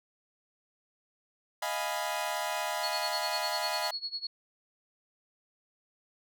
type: chord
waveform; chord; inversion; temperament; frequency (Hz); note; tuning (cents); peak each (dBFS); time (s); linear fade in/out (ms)
sawtooth; F half-diminished seventh; third; equal; 622.3 / 698.5 / 830.6 / 987.8; Eb5 / F5 / Ab5 / Cb6; 0 / 0 / 0 / 0; -33; 1.62-3.91; 5
type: tone with tremolo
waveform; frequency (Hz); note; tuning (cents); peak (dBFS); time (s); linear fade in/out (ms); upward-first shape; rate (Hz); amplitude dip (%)
sine; 4350; C#8; -33; -31; 2.83-4.27; 5; sine; 10; 90
effects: none